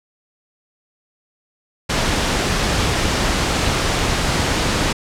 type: noise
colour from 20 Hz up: pink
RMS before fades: -18 dBFS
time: 1.89-4.93 s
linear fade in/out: 10 ms
effects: low-pass 7000 Hz 12 dB/octave

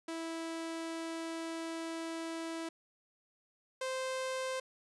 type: tone pair in turn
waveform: sawtooth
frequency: 328.2 / 521 Hz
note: E4 / C5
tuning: -8 / -7 cents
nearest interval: minor sixth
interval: 801 cents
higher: second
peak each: -34 / -31 dBFS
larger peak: second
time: 0.08-2.69 / 3.81-4.6 s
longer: first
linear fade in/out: 5 ms
effects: resampled to 24000 Hz

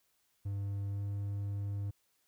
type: tone with pitch glide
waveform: triangle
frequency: 99.8 to 100.61 Hz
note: G2 to G2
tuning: +32 to +46 cents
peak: -32 dBFS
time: 0.45-1.91 s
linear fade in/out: 10 ms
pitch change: +14 cents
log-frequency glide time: 0.9-1.01 s
effects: white hiss -75 dBFS RMS until 2.27 s

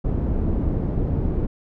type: low-pass noise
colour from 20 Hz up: pink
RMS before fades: -22 dBFS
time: 0.04-1.47 s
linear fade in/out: 10 ms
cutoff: 330 Hz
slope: 12 dB/octave
effects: none

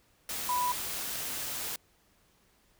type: tone in noise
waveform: sine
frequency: 987.8 Hz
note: B5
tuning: in tune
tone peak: -27 dBFS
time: 0.49-0.72 s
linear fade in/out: 2 ms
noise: white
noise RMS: -36 dBFS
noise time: 0.29-1.76 s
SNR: +6 dB
effects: pink hiss -67 dBFS RMS until 2.79 s

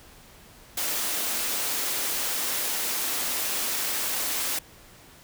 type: high-pass noise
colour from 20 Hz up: white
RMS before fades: -28 dBFS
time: 0.77-4.59 s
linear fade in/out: 5 ms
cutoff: 220 Hz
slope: 24 dB/octave
effects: pink hiss -51 dBFS RMS until 5.23 s

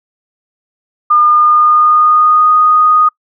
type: tone with pitch glide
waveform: sine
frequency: 1210 to 1239.7 Hz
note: D#6 to D#6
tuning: -49 to -7 cents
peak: -5 dBFS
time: 1.1-3.09 s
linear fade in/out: 10 ms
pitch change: +42 cents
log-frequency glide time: 1.22-2.55 s
effects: noise-tail reverb RT60 0.1 s tail -25 dB re dry

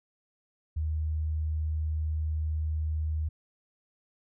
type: tone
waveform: sine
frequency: 77.78 Hz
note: D#2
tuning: in tune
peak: -27 dBFS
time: 0.76-3.29 s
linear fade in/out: 10 ms
effects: none

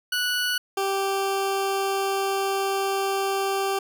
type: tone pair in turn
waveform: 20% pulse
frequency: 1475 / 390.7 Hz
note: F#6 / G4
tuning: -6 / -6 cents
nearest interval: octave + major seventh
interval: 2300 cents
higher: first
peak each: -18 dBFS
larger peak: neither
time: 0.12-0.58 / 0.77-3.79 s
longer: second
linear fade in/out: 5 ms
effects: none

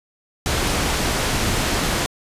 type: low-pass noise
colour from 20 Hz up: pink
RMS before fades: -21 dBFS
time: 0.46-2.06 s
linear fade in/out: 0 ms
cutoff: 9300 Hz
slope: 12 dB/octave
effects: resampled to 32000 Hz

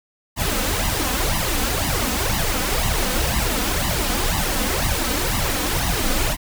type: noise with flanger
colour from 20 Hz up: pink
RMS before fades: -21 dBFS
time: 0.36-6.37 s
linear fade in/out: 50 ms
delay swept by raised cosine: 1 to 4 ms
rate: 2 Hz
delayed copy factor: +0.8
effects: none

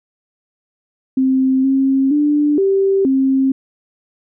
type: tone with pitch steps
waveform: sine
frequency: 262.7 / 268.7 / 295 / 389.7 / 267 Hz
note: C4 / C4 / D4 / G4 / C4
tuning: +7 / +46 / +8 / -10 / +35 cents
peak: -11 dBFS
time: 1.17-3.52 s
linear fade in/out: 5 ms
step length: 470 ms
effects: none

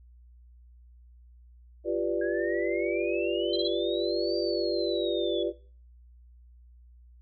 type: chord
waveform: sine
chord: G dominant seventh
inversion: third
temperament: equal with one note detuned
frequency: 345.2 / 392 / 493.9 / 587.3 Hz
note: F4 / G4 / B4 / D5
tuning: -20 / 0 / 0 / 0 cents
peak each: -30 / -32 / -32 / -31 dBFS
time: 1.84-5.53 s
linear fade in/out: 50 ms
type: exponential two-way sweep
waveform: sine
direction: up then down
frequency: 1621 to 4699 to 3384 Hz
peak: -36 dBFS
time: 2.21-5.43 s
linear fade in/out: 5 ms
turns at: 4.37 s
type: tone bursts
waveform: sine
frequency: 4042 Hz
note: B7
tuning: 39 cents sharp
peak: -28 dBFS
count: 3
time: 3.53-3.679 s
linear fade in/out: 5 ms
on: 33 ms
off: 25 ms
effects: noise-tail reverb RT60 0.4 s tail -17 dB re dry + added 60 Hz sine -51 dBFS peak until 7.21 s

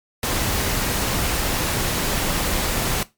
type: noise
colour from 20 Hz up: pink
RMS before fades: -22 dBFS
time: 0.23-3.03 s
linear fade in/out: 2 ms
effects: noise-tail reverb RT60 0.2 s tail -17 dB re dry + MP3 96 kbps

